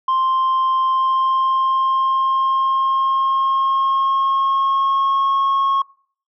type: tone with pitch glide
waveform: sine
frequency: 1050 to 1091.4 Hz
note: C6 to C#6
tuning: +6 to -27 cents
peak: -12 dBFS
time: 0.08-5.82 s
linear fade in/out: 5 ms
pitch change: +67 cents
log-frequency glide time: 0.86-5.36 s
effects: noise-tail reverb RT60 0.5 s tail -24 dB re dry + tanh soft clip ceiling -13 dBFS